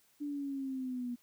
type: linear sweep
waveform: sine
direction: down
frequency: 293.7 to 240 Hz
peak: -35 dBFS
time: 0.2-1.16 s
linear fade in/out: 20 ms
effects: white hiss -69 dBFS RMS until 1.22 s